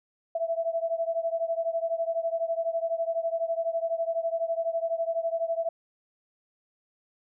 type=beating tone pair; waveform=sine; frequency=659.3 / 671.3 Hz; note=E5 / E5; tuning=0 / +31 cents; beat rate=12 Hz; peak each=-28 / -30 dBFS; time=0.35-5.69 s; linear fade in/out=5 ms; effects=none